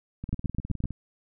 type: two click trains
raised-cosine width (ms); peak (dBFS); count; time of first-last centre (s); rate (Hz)
5; -22 / -15; 14 / 5; 0.24-0.907 / 0.33-0.84; 19.5 / 7.84
effects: none